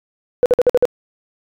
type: tone bursts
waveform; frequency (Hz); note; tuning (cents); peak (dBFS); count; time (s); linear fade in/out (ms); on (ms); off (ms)
sine; 493.9; B4; 0; -7; 6; 0.43-0.853; 0; 28; 51
effects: tanh soft clip ceiling -3 dBFS